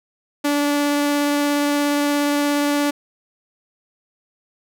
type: tone with vibrato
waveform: sawtooth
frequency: 289.5 Hz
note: D4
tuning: 25 cents flat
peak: -13 dBFS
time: 0.44-2.91 s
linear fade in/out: 10 ms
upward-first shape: triangle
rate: 17 Hz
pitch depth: 8 cents each way
effects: none